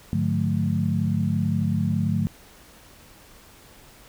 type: tone cluster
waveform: sine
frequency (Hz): 102.8 / 148 / 179.5 / 217.7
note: G#2 / D3 / F3 / A3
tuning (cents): -17 / +14 / +48 / -18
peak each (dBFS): -26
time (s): 0.13-2.27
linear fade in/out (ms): 0
effects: pink hiss -50 dBFS RMS until 4.08 s

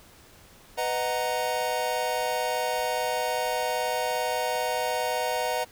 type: chord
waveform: square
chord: B major seventh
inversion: none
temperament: equal with one note detuned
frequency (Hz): 497.3 / 622.3 / 740 / 932.3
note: B4 / D#5 / F#5 / A#5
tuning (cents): +12 / 0 / 0 / 0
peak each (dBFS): -32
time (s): 0.77-5.65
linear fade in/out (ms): 20
effects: pink hiss -53 dBFS RMS until 5.71 s

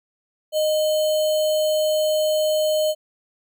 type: tone with sample-and-hold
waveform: sine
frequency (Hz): 617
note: D#5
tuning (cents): -15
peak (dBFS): -17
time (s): 0.52-2.95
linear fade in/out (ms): 50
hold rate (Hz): 3675
effects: none

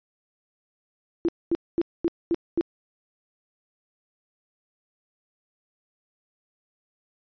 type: tone bursts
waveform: sine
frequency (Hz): 337.9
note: E4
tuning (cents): +43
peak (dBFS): -19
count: 6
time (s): 1.25-2.61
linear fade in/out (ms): 0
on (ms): 35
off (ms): 230
effects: resampled to 11025 Hz

